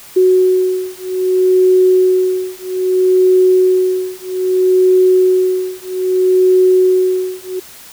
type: beating tone pair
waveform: sine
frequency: 370 / 370.62 Hz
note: F#4 / F#4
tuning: 0 / +3 cents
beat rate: 0.62 Hz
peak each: -12 dBFS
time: 0.16-7.6 s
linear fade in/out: 10 ms
effects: white hiss -37 dBFS RMS until 7.92 s